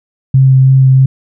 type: tone with vibrato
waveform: sine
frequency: 132.5 Hz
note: C3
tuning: 22 cents sharp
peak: -3 dBFS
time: 0.34-1.06 s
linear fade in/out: 5 ms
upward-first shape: sine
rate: 3.1 Hz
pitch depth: 11 cents each way
effects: none